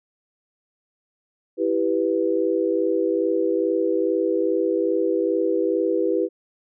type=chord; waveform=sine; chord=E minor; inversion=none; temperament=equal; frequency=329.6 / 392 / 493.9 Hz; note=E4 / G4 / B4; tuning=0 / 0 / 0 cents; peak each=-23 dBFS; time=1.57-6.29 s; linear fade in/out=50 ms; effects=none